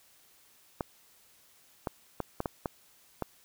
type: clicks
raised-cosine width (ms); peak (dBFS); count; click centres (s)
1; -17; 7; 0.808 / 1.872 / 2.203 / 2.404 / 2.458 / 2.658 / 3.223
effects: white hiss -62 dBFS RMS until 3.44 s